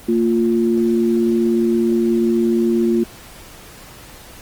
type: tone pair together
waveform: sine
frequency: 229.2 / 349.2 Hz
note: A#3 / F4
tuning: -29 / 0 cents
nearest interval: perfect fifth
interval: 729 cents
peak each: -16 dBFS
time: 0.08-3.04 s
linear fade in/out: 10 ms
effects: pink hiss -40 dBFS RMS until 4.41 s + Opus 24 kbps